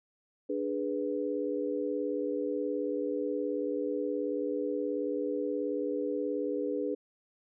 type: chord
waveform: sine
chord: G# diminished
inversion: second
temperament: equal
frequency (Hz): 293.7 / 415.3 / 493.9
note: D4 / G#4 / B4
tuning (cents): 0 / 0 / 0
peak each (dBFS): -34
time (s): 0.49-6.95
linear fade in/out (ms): 10
effects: none